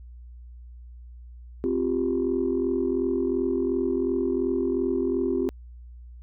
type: chord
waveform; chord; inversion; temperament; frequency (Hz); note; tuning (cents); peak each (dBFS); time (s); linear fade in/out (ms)
sine; C suspended fourth; none; equal; 261.6 / 349.2 / 392; C4 / F4 / G4; 0 / 0 / 0; -26; 1.64-5.49; 0
effects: tanh soft clip ceiling -15 dBFS + added 60 Hz sine -41 dBFS peak until 6.22 s